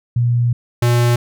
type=tone pair in turn; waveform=sine / square; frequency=120.1 / 120.1 Hz; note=B2 / B2; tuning=-48 / -48 cents; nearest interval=unison; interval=0 cents; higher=neither; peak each=-12 dBFS; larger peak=neither; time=0.16-0.53 / 0.82-1.16 s; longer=first; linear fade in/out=5 ms; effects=none